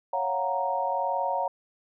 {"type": "chord", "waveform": "sine", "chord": "Gb major seventh", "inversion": "second", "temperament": "equal", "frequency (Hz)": [554.4, 698.5, 740, 932.3], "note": ["Db5", "F5", "Gb5", "Bb5"], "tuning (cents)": [0, 0, 0, 0], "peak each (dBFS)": [-31, -33, -31, -28], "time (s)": [0.13, 1.48], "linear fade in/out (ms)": 5, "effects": []}